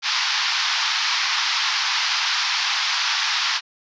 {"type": "band-pass noise", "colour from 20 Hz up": "white", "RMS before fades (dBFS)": -22, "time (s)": [0.02, 3.61], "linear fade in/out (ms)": 50, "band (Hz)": [850, 5500], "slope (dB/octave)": 48, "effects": ["resampled to 16000 Hz"]}